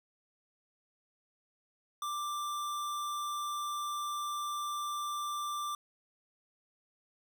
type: tone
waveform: square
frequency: 1180 Hz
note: D6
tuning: 8 cents sharp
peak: -35 dBFS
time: 2.02-5.75 s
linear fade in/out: 2 ms
effects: none